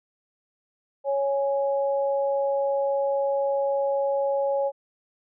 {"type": "tone pair together", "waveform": "sine", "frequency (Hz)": [554.4, 830.7], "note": ["C#5", "G#5"], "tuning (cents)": [0, 0], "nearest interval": "perfect fifth", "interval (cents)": 700, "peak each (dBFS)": [-22, -30], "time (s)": [1.04, 4.72], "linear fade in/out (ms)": 50, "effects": []}